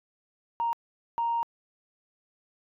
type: tone bursts at uneven times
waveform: sine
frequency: 932.3 Hz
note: A#5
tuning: in tune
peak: -24 dBFS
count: 2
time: 0.6-0.73 / 1.18-1.43 s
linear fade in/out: 0 ms
effects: tanh soft clip ceiling -20 dBFS